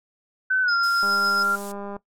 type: tone with pitch glide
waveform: sine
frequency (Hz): 1520 to 1385.8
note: F#6 to F6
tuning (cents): +46 to -14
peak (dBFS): -18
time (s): 0.5-1.56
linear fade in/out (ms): 10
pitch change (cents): -160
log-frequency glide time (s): 0.62-0.74
type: tone with tremolo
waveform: sine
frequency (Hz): 5090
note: D#8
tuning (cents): +39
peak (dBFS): -24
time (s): 0.68-1.43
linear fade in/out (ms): 5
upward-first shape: sine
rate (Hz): 7.2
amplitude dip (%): 50
type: noise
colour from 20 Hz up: violet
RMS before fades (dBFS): -33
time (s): 0.83-1.72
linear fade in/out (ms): 5
type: click train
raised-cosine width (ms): 1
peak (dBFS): -22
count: 189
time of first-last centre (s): 1.03-1.965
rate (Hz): 201
effects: noise-tail reverb RT60 0.1 s tail -18 dB re dry + low-pass 10000 Hz 12 dB/octave